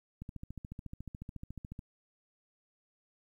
click train, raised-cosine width 5 ms, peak -30 dBFS, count 23, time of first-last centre 0.22-1.791 s, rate 14 Hz, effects 11-bit

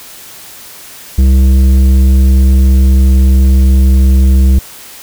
sine tone with tanh clipping, 65.7 Hz, C2, 8 cents sharp, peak -5 dBFS, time 1.18-4.59 s, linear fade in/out 5 ms, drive 10 dB, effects white hiss -32 dBFS RMS until 5.02 s

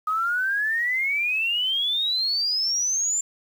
sine exponential sweep, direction up, 1244.5 to 7290 Hz, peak -21 dBFS, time 0.07-3.21 s, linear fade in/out 5 ms, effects 8-bit

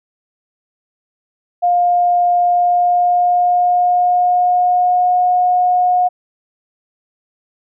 sine tone with pitch glide, 707 to 722.7 Hz, F5 to F#5, +21 to -41 cents, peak -10 dBFS, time 1.62-6.09 s, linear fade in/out 20 ms, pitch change +38 cents, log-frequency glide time 2.42-5.22 s, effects none

